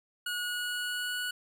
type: tone with pitch glide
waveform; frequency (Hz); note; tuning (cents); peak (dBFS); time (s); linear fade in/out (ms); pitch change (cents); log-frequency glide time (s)
25% pulse; 1451 to 1469.6; F#6 to F#6; -34 to -12; -28; 0.26-1.31; 5; +22; 0.37-1.17
effects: none